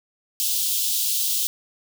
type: high-pass noise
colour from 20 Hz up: white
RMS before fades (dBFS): -23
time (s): 0.4-1.47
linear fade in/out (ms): 0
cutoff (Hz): 3000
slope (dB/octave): 48
effects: none